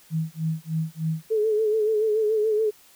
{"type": "tone with tremolo", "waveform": "sine", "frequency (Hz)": 160, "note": "D#3", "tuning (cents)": 49, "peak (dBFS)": -21, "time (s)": [0.1, 1.27], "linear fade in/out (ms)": 50, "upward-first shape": "sine", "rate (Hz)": 3.3, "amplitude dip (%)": 100}
{"type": "tone with vibrato", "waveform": "sine", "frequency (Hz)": 431.9, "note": "A4", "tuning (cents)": -32, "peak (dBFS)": -19, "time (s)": [1.3, 2.71], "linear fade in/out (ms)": 20, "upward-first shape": "sine", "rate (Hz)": 7, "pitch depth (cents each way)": 53}
{"effects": ["white hiss -54 dBFS RMS until 2.95 s"]}